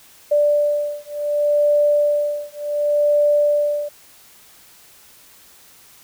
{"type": "beating tone pair", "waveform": "sine", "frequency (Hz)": [587.3, 587.98], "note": ["D5", "D5"], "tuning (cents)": [0, 2], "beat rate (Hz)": 0.68, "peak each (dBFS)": -18, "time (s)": [0.31, 3.89], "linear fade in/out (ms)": 10, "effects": ["white hiss -48 dBFS RMS until 6.03 s"]}